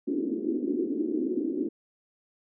white band-pass noise, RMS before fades -29 dBFS, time 0.07-1.69 s, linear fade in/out 10 ms, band 250 to 360 Hz, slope 48 dB/octave, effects none

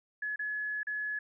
sine tone with dropouts, 1700 Hz, G#6, 40 cents sharp, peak -32 dBFS, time 0.22-1.19 s, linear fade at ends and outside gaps 5 ms, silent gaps 0.36-0.392 / 0.832-0.869 s, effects none

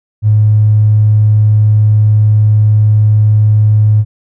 triangle tone with tanh clipping, 106.6 Hz, G#2, 46 cents sharp, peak -4 dBFS, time 0.22-4.05 s, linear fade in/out 50 ms, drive 2 dB, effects none

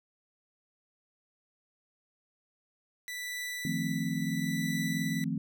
sawtooth tone with tremolo, 1975.5 Hz, B6, in tune, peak -31 dBFS, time 3.08-5.24 s, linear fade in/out 0 ms, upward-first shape triangle, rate 0.72 Hz, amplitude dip 55%
sine chord, F dominant seventh, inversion third, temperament equal, 155.56 / 174.61 / 220 / 261.6 Hz, Eb3 / F3 / A3 / C4, 0 / 0 / 0 / 0 cents, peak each -35 dBFS, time 3.65-5.38 s, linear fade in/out 2 ms
effects none

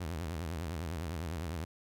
sawtooth tone with vibrato, 82.41 Hz, E2, in tune, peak -32 dBFS, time 0-1.65 s, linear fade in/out 10 ms, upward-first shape triangle, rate 9.9 Hz, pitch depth 220 cents each way, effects none

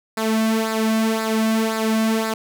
sawtooth tone with flanger, 221.4 Hz, A3, 11 cents sharp, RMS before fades -20 dBFS, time 0.17-2.34 s, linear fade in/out 5 ms, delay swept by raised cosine 0.32 to 2.42 ms, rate 1.9 Hz, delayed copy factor -0.65, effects none

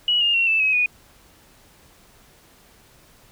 sine tone with pitch steps, 2925 / 2827 / 2732 / 2641 / 2552 / 2467 Hz, F#7 / F7 / F7 / E7 / D#7 / D#7, -21 / +20 / -39 / +3 / +43 / -15 cents, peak -16 dBFS, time 0.08-0.86 s, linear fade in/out 2 ms, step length 130 ms, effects pink hiss -53 dBFS RMS until 3.31 s

